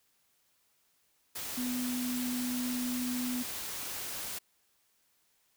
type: tone in noise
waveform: sine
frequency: 248.4 Hz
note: B3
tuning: 10 cents sharp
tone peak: -32 dBFS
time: 1.57-3.43 s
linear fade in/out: 10 ms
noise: white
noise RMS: -39 dBFS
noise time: 1.35-4.39 s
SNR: +4 dB
effects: white hiss -72 dBFS RMS until 5.56 s